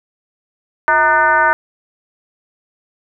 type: tone with frequency modulation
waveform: sine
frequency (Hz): 1215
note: D#6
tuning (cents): -42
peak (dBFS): -9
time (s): 0.88-1.53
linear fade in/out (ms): 0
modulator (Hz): 287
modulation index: 1.8
effects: none